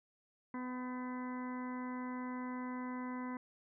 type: harmonic tone with a mistuned harmonic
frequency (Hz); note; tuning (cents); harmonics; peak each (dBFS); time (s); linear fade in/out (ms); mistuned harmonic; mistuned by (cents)
251.4; B3; +31; 1 / 2 / 3 / 4 / 5 / 6 / 7 / 8; -40 / -52 / -56 / -46 / -58 / -56 / -59 / -54; 0.54-3.37; 2; 6; +24
effects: none